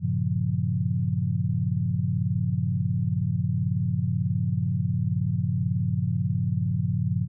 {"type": "chord", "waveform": "sine", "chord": "G half-diminished seventh", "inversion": "none", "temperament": "equal", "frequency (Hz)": [98, 116.54, 138.59, 174.61], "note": ["G2", "Bb2", "Db3", "F3"], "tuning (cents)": [0, 0, 0, 0], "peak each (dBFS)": -28, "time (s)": [0, 7.28], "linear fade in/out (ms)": 50, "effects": []}